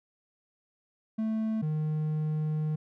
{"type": "tone pair in turn", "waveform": "triangle", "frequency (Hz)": [220, 154.03], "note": ["A3", "D#3"], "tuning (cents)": [0, -17], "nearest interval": "tritone", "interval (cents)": 617, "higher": "first", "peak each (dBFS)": -25, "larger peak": "neither", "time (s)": [[1.18, 1.62], [1.62, 2.76]], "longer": "second", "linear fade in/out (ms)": 10, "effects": []}